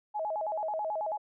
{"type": "tone with vibrato", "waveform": "sine", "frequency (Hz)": 733, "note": "F#5", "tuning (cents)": -16, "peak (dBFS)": -30, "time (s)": [0.14, 1.18], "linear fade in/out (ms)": 20, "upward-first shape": "square", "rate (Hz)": 9.2, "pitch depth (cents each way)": 240, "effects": []}